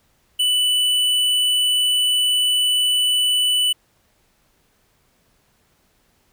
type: tone with tanh clipping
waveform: sine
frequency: 2979 Hz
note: F#7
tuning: 11 cents sharp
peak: -17 dBFS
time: 0.39-3.73 s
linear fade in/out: 10 ms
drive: 14 dB
effects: pink hiss -62 dBFS RMS until 6.32 s